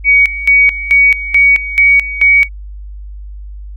sine tone with tremolo, 2251 Hz, C#7, 26 cents sharp, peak -4 dBFS, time 0.04-2.49 s, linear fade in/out 50 ms, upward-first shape square, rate 2.3 Hz, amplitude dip 80%, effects added 50 Hz sine -25 dBFS peak until 3.76 s

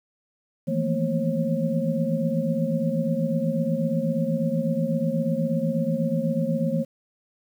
sine tone cluster, 161.1 / 169.3 / 220.5 / 236.8 / 540 Hz, E3 / E3 / A3 / A#3 / C#5, -39 / +46 / +4 / +27 / -45 cents, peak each -28 dBFS, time 0.67-6.85 s, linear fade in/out 20 ms, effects 9-bit

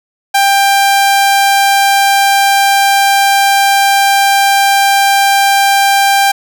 sawtooth tone, 792 Hz, G5, 18 cents sharp, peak -3 dBFS, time 0.34-6.32 s, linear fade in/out 10 ms, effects none

